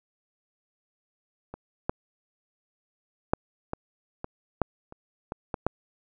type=clicks; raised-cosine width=1 ms; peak=-24 / -11 / -7 / -16 / -19 / -8 / -29 / -18 / -15 / -9 dBFS; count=10; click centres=1.54 / 1.895 / 3.335 / 3.734 / 4.244 / 4.617 / 4.924 / 5.321 / 5.542 / 5.666 s; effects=none